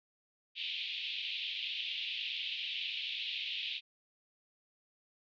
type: band-pass noise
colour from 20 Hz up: white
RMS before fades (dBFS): -39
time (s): 0.55-3.81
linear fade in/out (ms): 50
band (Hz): 2500 to 3700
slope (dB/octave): 48
effects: none